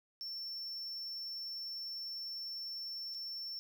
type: tone with dropouts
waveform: triangle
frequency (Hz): 5410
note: E8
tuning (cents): +44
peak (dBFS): -39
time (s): 0.21-3.59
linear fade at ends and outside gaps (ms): 0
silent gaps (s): 3.141-3.146
effects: none